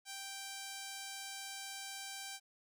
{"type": "tone", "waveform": "5% pulse", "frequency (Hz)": 784, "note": "G5", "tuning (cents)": 0, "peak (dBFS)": -32, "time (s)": [0.05, 2.4], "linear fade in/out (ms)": 50, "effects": []}